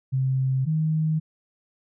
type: tone pair in turn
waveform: sine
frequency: 132 / 156.98 Hz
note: C3 / D#3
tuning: +16 / +16 cents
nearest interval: minor third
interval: 300 cents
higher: second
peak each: -20 dBFS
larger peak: neither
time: 0.12-0.66 / 0.66-1.2 s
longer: neither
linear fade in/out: 20 ms
effects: none